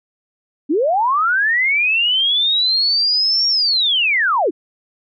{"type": "linear two-way sweep", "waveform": "sine", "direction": "up then down", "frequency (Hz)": [261.6, 5588, 261.6], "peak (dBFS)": -13, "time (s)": [0.69, 4.51], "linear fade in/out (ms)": 20, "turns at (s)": 3.48, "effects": []}